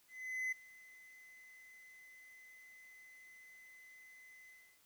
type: tone with ADSR envelope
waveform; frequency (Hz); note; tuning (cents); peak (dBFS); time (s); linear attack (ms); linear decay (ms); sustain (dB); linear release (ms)
triangle; 2031; B6; +48; -33; 0.08-4.81; 440; 9; -22; 320
effects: white hiss -70 dBFS RMS until 4.85 s